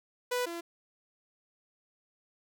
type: tone pair in turn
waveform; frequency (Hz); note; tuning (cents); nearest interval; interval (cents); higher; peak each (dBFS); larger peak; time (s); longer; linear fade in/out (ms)
sawtooth; 493.9 / 339.8; B4 / F4; 0 / -47; tritone; 647; first; -25 / -33; first; 0.31-0.46 / 0.46-0.61; neither; 10
effects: none